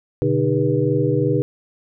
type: tone cluster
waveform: sine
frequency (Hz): 123.5 / 146.4 / 307.2 / 401.4 / 485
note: B2 / D3 / D#4 / G4 / B4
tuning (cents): 0 / -5 / -22 / +41 / -31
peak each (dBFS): -22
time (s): 0.22-1.42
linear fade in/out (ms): 0
effects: none